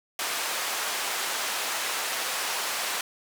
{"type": "band-pass noise", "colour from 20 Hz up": "pink", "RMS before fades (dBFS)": -30, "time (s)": [0.19, 3.01], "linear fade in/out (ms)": 2, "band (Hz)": [790, 13000], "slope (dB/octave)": 12, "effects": []}